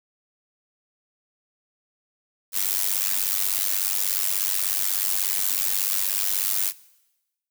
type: noise with amplitude modulation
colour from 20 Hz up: blue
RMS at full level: -20 dBFS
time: 2.52-6.73 s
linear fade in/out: 50 ms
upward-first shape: sine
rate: 96.5 Hz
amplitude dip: 100%
effects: noise-tail reverb RT60 1.0 s tail -21 dB re dry